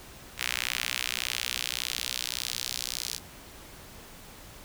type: tone with high-pass filter sweep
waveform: sawtooth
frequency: 61.74 Hz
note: B1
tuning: in tune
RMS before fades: -33 dBFS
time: 0.37-3.2 s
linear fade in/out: 50 ms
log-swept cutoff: 2200 to 4700 Hz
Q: 1.5
effects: pink hiss -48 dBFS RMS until 4.64 s